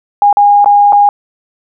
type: tone with dropouts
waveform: sine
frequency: 817 Hz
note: G#5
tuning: 29 cents flat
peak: -3 dBFS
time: 0.22-1.09 s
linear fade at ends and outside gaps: 1 ms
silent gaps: 0.328-0.37 / 0.645-0.659 / 0.924-0.93 s
effects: none